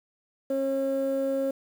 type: tone pair together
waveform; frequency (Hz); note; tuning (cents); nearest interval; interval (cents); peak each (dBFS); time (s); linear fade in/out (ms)
sine; 271 / 542; C#4 / C#5; -39 / -39; octave; 1200; -28 / -24; 0.5-1.51; 5
effects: tanh soft clip ceiling -20 dBFS + 8-bit